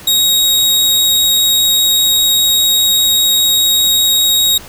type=tone; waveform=sawtooth; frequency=3781 Hz; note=A#7; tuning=24 cents sharp; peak=-6 dBFS; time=0.07-4.58 s; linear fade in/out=5 ms; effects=pink hiss -34 dBFS RMS until 4.68 s